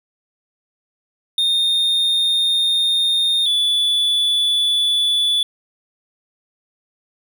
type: tone pair in turn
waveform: triangle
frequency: 3662 / 3455 Hz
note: A#7 / A7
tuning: -32 / -32 cents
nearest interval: minor second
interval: 100 cents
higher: first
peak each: -13 dBFS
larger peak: neither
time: 1.38-3.46 / 3.46-5.43 s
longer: first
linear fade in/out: 2 ms
effects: none